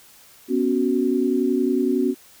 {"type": "chord", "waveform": "sine", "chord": "B suspended second", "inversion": "none", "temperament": "just", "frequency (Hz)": [246.9, 277.8, 370.4], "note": ["B3", "C#4", "F#4"], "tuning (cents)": [0, 4, 2], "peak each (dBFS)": -22, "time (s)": [0.48, 2.15], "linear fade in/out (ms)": 50, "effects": ["white hiss -50 dBFS RMS until 2.4 s"]}